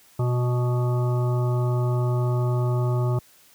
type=harmonic tone with a mistuned harmonic; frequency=123.47 Hz; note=B2; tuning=in tune; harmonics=1 / 3 / 5 / 7 / 9 / 10; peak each=-20 / -30 / -34 / -37 / -39 / -40 dBFS; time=0.19-3.19 s; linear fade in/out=5 ms; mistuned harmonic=3; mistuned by=-16 cents; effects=white hiss -55 dBFS RMS until 3.54 s + high-pass 60 Hz 12 dB/octave